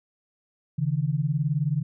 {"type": "beating tone pair", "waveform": "sine", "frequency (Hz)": [138.59, 157.59], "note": ["C#3", "D#3"], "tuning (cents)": [0, 22], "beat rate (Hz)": 19, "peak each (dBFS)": -25, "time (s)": [0.78, 1.83], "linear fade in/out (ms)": 10, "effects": []}